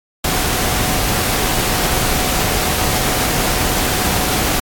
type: tone in noise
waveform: sine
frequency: 740 Hz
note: F#5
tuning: in tune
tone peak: -27 dBFS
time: 0.24-4.6 s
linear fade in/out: 5 ms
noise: pink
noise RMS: -17 dBFS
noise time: 0.24-4.6 s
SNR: -13 dB
effects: AAC 64 kbps